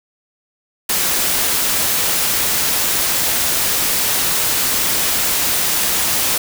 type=noise; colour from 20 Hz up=white; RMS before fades=-17 dBFS; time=0.89-6.38 s; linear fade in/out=5 ms; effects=none